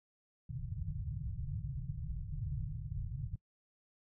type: low-pass noise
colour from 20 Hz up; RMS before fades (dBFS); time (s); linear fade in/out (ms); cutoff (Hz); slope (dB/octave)
white; -40; 0.49-3.36; 5; 160; 96
effects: noise-tail reverb RT60 0.1 s tail -23 dB re dry